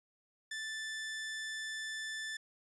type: tone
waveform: sawtooth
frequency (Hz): 1760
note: A6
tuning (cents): 0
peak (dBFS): -35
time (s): 0.51-2.37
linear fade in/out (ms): 5
effects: resampled to 22050 Hz